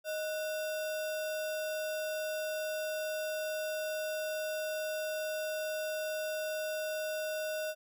sine tone with sample-and-hold, 622.3 Hz, D#5, in tune, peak -33 dBFS, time 0.04-7.75 s, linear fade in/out 50 ms, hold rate 2100 Hz, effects none

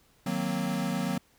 square chord, C half-diminished seventh, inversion first, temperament equal, 155.56 / 185 / 233.1 / 261.6 Hz, Eb3 / Gb3 / Bb3 / C4, 0 / 0 / 0 / 0 cents, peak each -37 / -32 / -34 / -36 dBFS, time 0.26-1.18 s, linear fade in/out 5 ms, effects pink hiss -64 dBFS RMS until 1.38 s

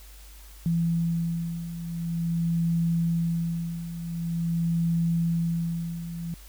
sine beating tone pair, 167.4 / 167.86 Hz, E3 / E3, +27 / +32 cents, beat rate 0.46 Hz, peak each -30 / -25 dBFS, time 0.66-6.34 s, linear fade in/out 0 ms, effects added 50 Hz sine -45 dBFS peak until 6.48 s + white hiss -52 dBFS RMS until 6.48 s

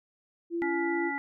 sine tone, 339.9 Hz, F4, 47 cents flat, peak -28 dBFS, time 0.5-1.12 s, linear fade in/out 50 ms
harmonic tone, 281.9 Hz, C#4, 29 cents sharp, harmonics 1 / 3 / 5 / 7, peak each -36 / -35 / -41 / -33 dBFS, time 0.62-1.18 s, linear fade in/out 0 ms
effects none

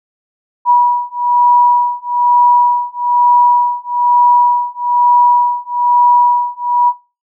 sine beating tone pair, 970 / 971.1 Hz, B5 / B5, -31 / -29 cents, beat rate 1.1 Hz, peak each -11 dBFS, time 0.65-6.93 s, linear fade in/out 50 ms, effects noise-tail reverb RT60 0.3 s tail -20 dB re dry

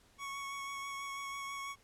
25% pulse tone with vibrato, 1109 Hz, C#6, in tune, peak -36 dBFS, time 0.18-1.76 s, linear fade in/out 50 ms, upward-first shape sine, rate 6.1 Hz, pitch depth 14 cents each way, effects pink hiss -66 dBFS RMS until 1.83 s + low-pass 11000 Hz 12 dB/octave

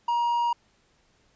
triangle tone, 948 Hz, A#5, 29 cents sharp, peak -20 dBFS, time 0.08-0.53 s, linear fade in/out 5 ms, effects pink hiss -65 dBFS RMS until 1.35 s + resampled to 16000 Hz

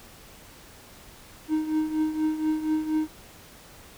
triangle tone with tremolo, 311.1 Hz, D#4, in tune, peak -18 dBFS, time 1.48-3.08 s, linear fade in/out 50 ms, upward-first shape triangle, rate 4.2 Hz, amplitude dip 75%, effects pink hiss -49 dBFS RMS until 3.97 s

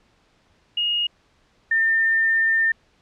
sine tone pair in turn, 2864 / 1804.2 Hz, F7 / A6, +43 / +43 cents, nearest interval minor sixth, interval 800 cents, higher first, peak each -19 / -16 dBFS, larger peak second, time 0.77-1.07 / 1.71-2.72 s, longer second, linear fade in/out 5 ms, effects pink hiss -61 dBFS RMS until 3.01 s + low-pass 5000 Hz 12 dB/octave

